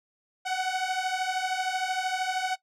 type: beating tone pair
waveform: sawtooth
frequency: 740 / 753 Hz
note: F#5 / F#5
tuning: 0 / +30 cents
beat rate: 13 Hz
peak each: -26 dBFS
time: 0.45-2.56 s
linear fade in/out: 20 ms
effects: noise-tail reverb RT60 0.1 s tail -19 dB re dry + low-pass 7000 Hz 12 dB/octave